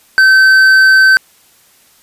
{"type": "tone with hard clipping", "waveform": "triangle", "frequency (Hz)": 1541, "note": "G6", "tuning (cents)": -30, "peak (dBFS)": -5, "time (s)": [0.18, 1.17], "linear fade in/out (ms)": 0, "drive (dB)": 9, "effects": ["white hiss -48 dBFS RMS until 2.02 s", "resampled to 32000 Hz"]}